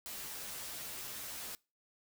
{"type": "noise with comb filter", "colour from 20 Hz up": "white", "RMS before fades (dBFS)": -44, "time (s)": [0.06, 1.55], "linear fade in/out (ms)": 0, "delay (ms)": 12, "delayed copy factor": -0.75, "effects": ["noise-tail reverb RT60 0.3 s tail -24 dB re dry"]}